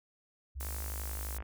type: tone with pitch glide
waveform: sine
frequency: 67.9 to 63.72 Hz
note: C#2 to C2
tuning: -35 to -45 cents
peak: -37 dBFS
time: 0.55-1.43 s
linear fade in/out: 20 ms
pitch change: -110 cents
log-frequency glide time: 0.85-1.25 s
type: high-pass noise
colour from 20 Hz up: pink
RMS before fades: -44 dBFS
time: 0.6-1.38 s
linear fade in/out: 5 ms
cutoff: 8900 Hz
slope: 12 dB/octave
type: click train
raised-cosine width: 0.5 ms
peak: -30 dBFS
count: 43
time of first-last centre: 0.61-1.424 s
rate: 51.6 Hz
effects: none